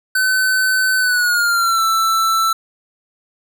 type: tone with pitch glide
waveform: square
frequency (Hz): 1519 to 1330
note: F#6 to E6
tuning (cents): +45 to +15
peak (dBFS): -14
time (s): 0.15-2.53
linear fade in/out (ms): 5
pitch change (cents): -230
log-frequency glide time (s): 0.98-1.83
effects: none